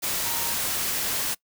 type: tone in noise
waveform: sine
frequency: 932.3 Hz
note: A#5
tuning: in tune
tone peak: -36 dBFS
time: 0.24-0.54 s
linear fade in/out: 20 ms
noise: white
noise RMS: -27 dBFS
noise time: 0.02-1.35 s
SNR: -12 dB
effects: noise-tail reverb RT60 0.1 s tail -22 dB re dry